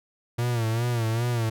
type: tone with vibrato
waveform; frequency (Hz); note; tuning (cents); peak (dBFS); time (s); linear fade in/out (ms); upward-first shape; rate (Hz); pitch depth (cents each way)
45% pulse; 116.54; A#2; 0; -23; 0.38-1.5; 10; sine; 2.5; 82
effects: none